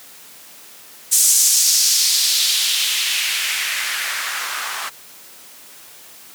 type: noise with band-pass filter sweep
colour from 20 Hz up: blue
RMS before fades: -18 dBFS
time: 1.11-4.9 s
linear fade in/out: 20 ms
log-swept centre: 7700 to 1100 Hz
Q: 1.9
effects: white hiss -42 dBFS RMS until 6.34 s + high-pass 150 Hz 12 dB/octave